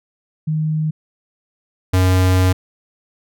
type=tone pair in turn; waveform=sine / square; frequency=155.56 / 92.5 Hz; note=D#3 / F#2; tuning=0 / 0 cents; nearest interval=major sixth; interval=900 cents; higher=first; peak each=-16 / -12 dBFS; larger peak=second; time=0.47-0.91 / 1.93-2.53 s; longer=second; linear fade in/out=10 ms; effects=none